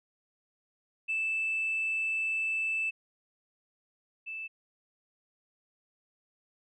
sine tone pair in turn, 2637 / 2637 Hz, E7 / E7, 0 / 0 cents, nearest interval unison, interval 0 cents, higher neither, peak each -27 / -36 dBFS, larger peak first, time 1.08-2.91 / 4.26-4.48 s, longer first, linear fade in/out 20 ms, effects tanh soft clip ceiling -24 dBFS

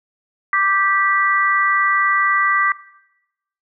sine chord, G major, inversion second, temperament just, 1176 / 1568 / 1960 Hz, D6 / G6 / B6, +2 / 0 / -14 cents, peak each -17 / -22 / -17 dBFS, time 0.53-2.72 s, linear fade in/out 2 ms, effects noise-tail reverb RT60 0.9 s tail -19 dB re dry

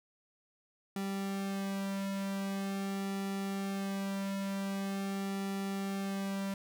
sawtooth tone with flanger, 196 Hz, G3, in tune, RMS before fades -36 dBFS, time 0.96-6.54 s, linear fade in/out 2 ms, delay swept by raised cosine 1.9 to 3.2 ms, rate 0.22 Hz, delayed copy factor -0.9, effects none

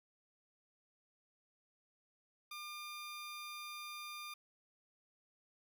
15% pulse tone, 1200 Hz, D6, 37 cents sharp, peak -39 dBFS, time 2.51-4.34 s, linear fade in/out 5 ms, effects none

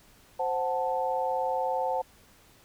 sine chord, F# diminished, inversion second, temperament equal, 523.3 / 740 / 880 Hz, C5 / F#5 / A5, 0 / 0 / 0 cents, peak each -30 / -31 / -30 dBFS, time 0.39-2.02 s, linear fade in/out 10 ms, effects pink hiss -58 dBFS RMS until 2.64 s

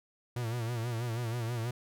45% pulse tone with vibrato, 117.4 Hz, A#2, 13 cents sharp, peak -32 dBFS, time 0.36-1.71 s, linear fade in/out 5 ms, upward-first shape sine, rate 6.2 Hz, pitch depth 84 cents each way, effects none

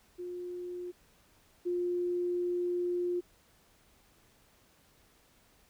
sine tone pair in turn, 356 / 353.7 Hz, F4 / F4, +33 / +22 cents, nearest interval unison, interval 11 cents, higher first, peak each -37 / -29 dBFS, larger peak second, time 0.18-0.92 / 1.65-3.21 s, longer second, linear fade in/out 20 ms, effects pink hiss -65 dBFS RMS until 5.69 s

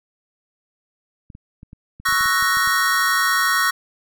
clicks, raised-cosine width 5 ms, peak -27 dBFS, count 12, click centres 1.302 / 1.351 / 1.631 / 1.731 / 2 / 2.088 / 2.126 / 2.209 / 2.258 / 2.426 / 2.571 / 2.675 s
square chord, F# dominant seventh, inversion second, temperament equal, 1108.7 / 1318.5 / 1480 / 1864.7 Hz, C#6 / E6 / F#6 / A#6, 0 / 0 / 0 / 0 cents, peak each -23 / -24 / -23 / -21 dBFS, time 2.05-3.71 s, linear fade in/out 10 ms
effects none

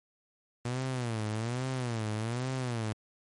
sawtooth tone with vibrato, 118.4 Hz, A#2, 27 cents sharp, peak -27 dBFS, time 0.65-2.93 s, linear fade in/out 5 ms, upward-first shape sine, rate 1.2 Hz, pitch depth 180 cents each way, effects MP3 48 kbps

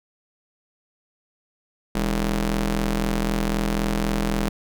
sawtooth ring-modulated tone, 120.7 Hz, B2, 39 cents flat, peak -14 dBFS, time 1.95-4.49 s, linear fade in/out 5 ms, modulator 82.3 Hz, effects none

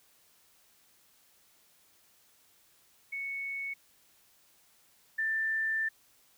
sine tone pair in turn, 2214 / 1777.7 Hz, C#7 / A6, -3 / +17 cents, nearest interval major third, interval 380 cents, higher first, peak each -34 / -28 dBFS, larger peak second, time 3.12-3.74 / 5.18-5.89 s, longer second, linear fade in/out 10 ms, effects white hiss -65 dBFS RMS until 6.37 s

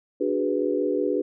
sine chord, G# half-diminished seventh, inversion second, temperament equal, 293.7 / 370 / 415.3 / 493.9 Hz, D4 / F#4 / G#4 / B4, 0 / 0 / 0 / 0 cents, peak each -27 dBFS, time 0.2-1.22 s, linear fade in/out 10 ms, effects none

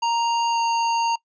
square tone with pitch glide, 932.3 to 925.9 Hz, A#5 to A#5, 0 to -12 cents, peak -20 dBFS, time 0.02-1.16 s, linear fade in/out 10 ms, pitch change -12 cents, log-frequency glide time 0.5-0.58 s, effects noise-tail reverb RT60 0.1 s tail -22 dB re dry + resampled to 16000 Hz

